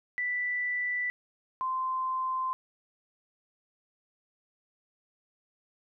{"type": "tone pair in turn", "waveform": "sine", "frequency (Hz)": [1975.5, 1038.4], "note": ["B6", "C6"], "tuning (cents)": [0, -13], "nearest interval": "major seventh", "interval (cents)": 1113, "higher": "first", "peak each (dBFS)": -28, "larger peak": "neither", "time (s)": [[0.18, 1.1], [1.61, 2.53]], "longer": "neither", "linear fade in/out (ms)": 0, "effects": []}